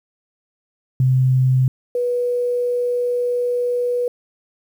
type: tone pair in turn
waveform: sine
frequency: 129.4 / 488.5 Hz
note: C3 / B4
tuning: -19 / -19 cents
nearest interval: octave + major seventh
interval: 2300 cents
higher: second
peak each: -12 / -17 dBFS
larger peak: first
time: 1-1.68 / 1.95-4.08 s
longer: second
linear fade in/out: 2 ms
effects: 8-bit